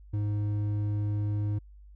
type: tone with hard clipping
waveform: sine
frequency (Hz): 103.9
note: G#2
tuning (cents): +1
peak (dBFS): -28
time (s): 0.13-1.59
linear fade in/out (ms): 10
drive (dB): 6
effects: added 50 Hz sine -48 dBFS peak until 1.95 s